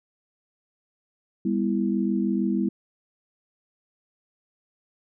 sine chord, E minor, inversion first, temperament equal with one note detuned, 200.5 / 246.9 / 329.6 Hz, G3 / B3 / E4, +39 / 0 / 0 cents, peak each -24 / -27 / -27 dBFS, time 1.45-2.69 s, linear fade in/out 5 ms, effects none

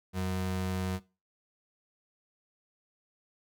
square ring-modulated tone, 138.59 Hz, C#3, in tune, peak -28 dBFS, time 0.13-1 s, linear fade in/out 50 ms, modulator 49.8 Hz, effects noise-tail reverb RT60 0.3 s tail -20 dB re dry

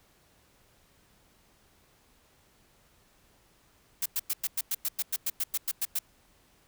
blue noise bursts, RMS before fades -29 dBFS, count 15, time 4.02-5.99 s, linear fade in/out 5 ms, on 38 ms, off 100 ms, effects pink hiss -64 dBFS RMS until 6.67 s

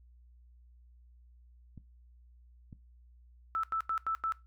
clicks, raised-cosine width 5 ms, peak -35 dBFS, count 2, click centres 1.777 / 2.728 s
sine tone bursts, 1318.5 Hz, E6, in tune, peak -29 dBFS, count 5, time 3.55-4.322 s, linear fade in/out 0 ms, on 84 ms, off 88 ms
effects noise-tail reverb RT60 0.2 s tail -17 dB re dry + added 60 Hz sine -56 dBFS peak until 4.46 s

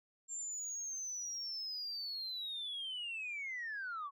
sine linear sweep, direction down, 7400 to 1087 Hz, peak -38 dBFS, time 0.28-4.11 s, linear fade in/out 50 ms, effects tanh soft clip ceiling -36 dBFS

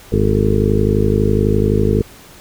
harmonic tone with a mistuned harmonic, 51.91 Hz, G#1, in tune, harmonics 1 / 2 / 3 / 4 / 5 / 6 / 7 / 8 / 9, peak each -19 / -17 / -22 / -19 / -24 / -26 / -21 / -20 / -21 dBFS, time 0.12-2.02 s, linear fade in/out 5 ms, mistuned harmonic 9, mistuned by -50 cents, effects pink hiss -41 dBFS RMS until 2.4 s

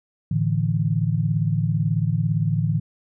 sine chord, A suspended fourth, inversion none, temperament equal, 110 / 146.83 / 164.81 Hz, A2 / D3 / E3, 0 / 0 / 0 cents, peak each -23 dBFS, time 0.31-2.8 s, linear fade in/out 5 ms, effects none

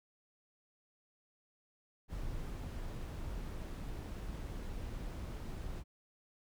brown noise, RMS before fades -42 dBFS, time 2.08-5.84 s, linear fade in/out 50 ms, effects none

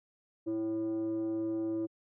sine tone with frequency modulation, 330 Hz, E4, 2 cents sharp, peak -29 dBFS, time 0.46-1.87 s, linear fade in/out 20 ms, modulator 221 Hz, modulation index 0.44, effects tanh soft clip ceiling -27 dBFS + high-pass 150 Hz 12 dB/octave

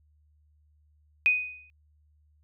sine tone with exponential decay, 2493 Hz, D#7, 3 cents sharp, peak -16 dBFS, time 1.26-1.7 s, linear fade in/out 0 ms, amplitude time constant 94 ms, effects added 75 Hz sine -61 dBFS peak until 2.43 s

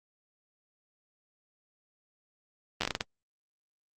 slowing click train, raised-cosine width 0.2 ms, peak -11 dBFS, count 8, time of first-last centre 2.81-3.009 s, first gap 10 ms, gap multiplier 1.34, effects Opus 24 kbps

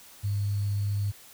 sine tone with sample-and-hold, 101.5 Hz, G#2, 39 cents flat, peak -25 dBFS, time 0.23-1.12 s, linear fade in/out 20 ms, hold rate 4410 Hz, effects white hiss -51 dBFS RMS until 1.33 s

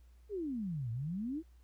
sine exponential two-way sweep, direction down then up, 440 to 110 to 342.9 Hz, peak -35 dBFS, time 0.29-1.43 s, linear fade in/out 50 ms, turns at 0.91 s, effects added 60 Hz sine -57 dBFS peak until 1.63 s + pink hiss -75 dBFS RMS until 1.63 s

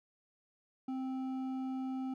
triangle tone with hard clipping, 261.6 Hz, C4, in tune, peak -37 dBFS, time 0.88-2.14 s, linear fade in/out 5 ms, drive 11 dB, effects none

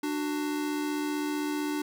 square tone pair together, 296.7 / 372.3 Hz, D4 / F#4, +18 / +11 cents, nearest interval major third, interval 393 cents, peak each -30 / -37 dBFS, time 0.03-1.82 s, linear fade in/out 5 ms, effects none

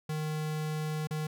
square tone with dropouts, 154.3 Hz, D#3, 14 cents flat, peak -32 dBFS, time 0.09-1.27 s, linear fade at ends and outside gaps 5 ms, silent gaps 1.072-1.108 s, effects none

